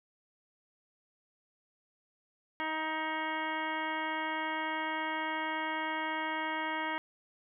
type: harmonic tone with a mistuned harmonic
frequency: 314.5 Hz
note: D#4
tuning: 19 cents sharp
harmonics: 1 / 2 / 3 / 4 / 5 / 6 / 7 / 9 / 10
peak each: -41 / -43 / -36 / -43 / -42 / -40 / -41 / -48 / -49 dBFS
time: 2.6-6.98 s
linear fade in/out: 0 ms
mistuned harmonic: 10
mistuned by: +50 cents
effects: none